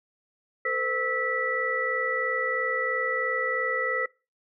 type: tone cluster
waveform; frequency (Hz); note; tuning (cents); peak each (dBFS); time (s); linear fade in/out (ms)
sine; 449 / 512 / 1307 / 1960; A4 / C5 / E6 / B6; +35 / -38 / -15 / -14; -34 / -31 / -31 / -27; 0.65-4.06; 5
effects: noise-tail reverb RT60 0.3 s tail -22 dB re dry